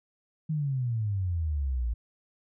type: exponential sweep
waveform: sine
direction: down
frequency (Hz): 160 to 55.7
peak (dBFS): -26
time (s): 0.49-1.94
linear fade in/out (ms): 10
effects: none